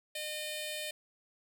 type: tone with notch filter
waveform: 10% pulse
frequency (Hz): 609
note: D#5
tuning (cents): -37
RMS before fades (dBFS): -39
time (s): 0.15-0.91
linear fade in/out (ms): 5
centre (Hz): 1200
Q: 0.58
effects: 10-bit